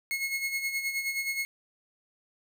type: tone with tremolo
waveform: 40% pulse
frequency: 2173 Hz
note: C#7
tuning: 35 cents flat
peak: -26 dBFS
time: 0.11-1.45 s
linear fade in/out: 0 ms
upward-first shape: sine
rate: 9.5 Hz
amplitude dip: 60%
effects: none